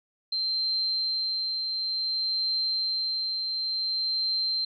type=tone with tremolo; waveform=sine; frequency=4134 Hz; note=C8; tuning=22 cents flat; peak=-24 dBFS; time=0.32-4.65 s; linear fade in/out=5 ms; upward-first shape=triangle; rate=0.56 Hz; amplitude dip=35%; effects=none